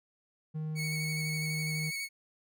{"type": "tone", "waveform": "triangle", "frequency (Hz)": 155.56, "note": "D#3", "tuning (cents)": 0, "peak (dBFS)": -31, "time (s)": [0.54, 1.91], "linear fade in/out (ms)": 20}
{"type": "tone with vibrato", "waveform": "sawtooth", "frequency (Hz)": 2217, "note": "C#7", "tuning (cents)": 0, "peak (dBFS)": -31, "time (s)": [0.75, 2.09], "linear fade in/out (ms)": 50, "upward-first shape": "square", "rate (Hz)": 12, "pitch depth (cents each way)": 16}
{"effects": []}